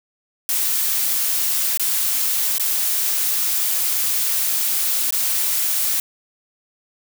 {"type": "noise with dropouts", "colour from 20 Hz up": "blue", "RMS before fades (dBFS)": -20, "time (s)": [0.49, 6], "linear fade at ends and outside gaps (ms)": 1, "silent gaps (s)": [[1.774, 1.796], [2.582, 2.597], [5.107, 5.124]], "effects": []}